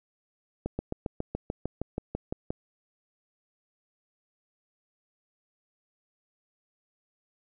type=slowing click train; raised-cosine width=2 ms; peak=-17 dBFS; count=13; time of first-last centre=0.66-2.505 s; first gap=130 ms; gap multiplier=1.03; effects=none